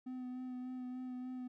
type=tone with vibrato; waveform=triangle; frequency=252.9 Hz; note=B3; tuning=41 cents sharp; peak=-39 dBFS; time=0.06-1.48 s; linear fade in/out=10 ms; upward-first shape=sine; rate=3.4 Hz; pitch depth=18 cents each way; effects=none